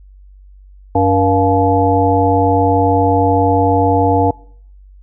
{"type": "harmonic tone with a mistuned harmonic", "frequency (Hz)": 95.2, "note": "F#2", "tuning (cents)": 50, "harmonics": [1, 3, 5, 7, 9], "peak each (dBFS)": [-16, -16, -16, -16, -16], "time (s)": [0.95, 4.31], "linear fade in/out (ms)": 5, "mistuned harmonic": 7, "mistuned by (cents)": 79, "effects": ["noise-tail reverb RT60 0.6 s tail -24 dB re dry", "added 48 Hz sine -38 dBFS peak until 5.02 s"]}